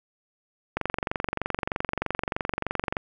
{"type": "click train", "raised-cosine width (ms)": 0.5, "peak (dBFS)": -11, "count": 52, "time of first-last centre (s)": [0.77, 2.968], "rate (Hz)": 23.2, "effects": []}